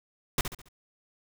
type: noise with echo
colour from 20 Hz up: pink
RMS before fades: -25 dBFS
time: 0.38-0.41 s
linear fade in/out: 2 ms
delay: 69 ms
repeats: 4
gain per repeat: -8 dB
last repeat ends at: 0.686 s
effects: none